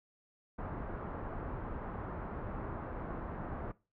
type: low-pass noise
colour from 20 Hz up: pink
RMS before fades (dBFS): -41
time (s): 0.58-3.72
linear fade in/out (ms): 10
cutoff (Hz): 1400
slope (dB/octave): 24
effects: noise-tail reverb RT60 0.3 s tail -20 dB re dry